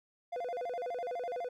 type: tone with vibrato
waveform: triangle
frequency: 587.3 Hz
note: D5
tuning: in tune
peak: -33 dBFS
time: 0.32-1.49 s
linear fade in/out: 10 ms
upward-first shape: square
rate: 12 Hz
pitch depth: 290 cents each way
effects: none